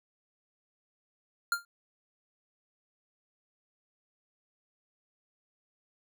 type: tone with exponential decay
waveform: square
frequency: 1396.9 Hz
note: F6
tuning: in tune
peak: -23 dBFS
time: 1.52-1.65 s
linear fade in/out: 2 ms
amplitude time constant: 27 ms
effects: none